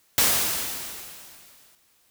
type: noise with exponential decay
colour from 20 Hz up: white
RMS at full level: -18 dBFS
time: 0.18-1.75 s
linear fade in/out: 0 ms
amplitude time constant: 340 ms
effects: white hiss -63 dBFS RMS until 2.1 s